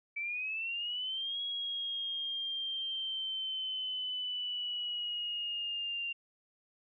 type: linear two-way sweep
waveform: sine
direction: up then down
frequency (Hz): 2300 to 3319 to 2775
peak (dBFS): -34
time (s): 0.16-6.13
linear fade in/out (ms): 10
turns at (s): 1.4
effects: none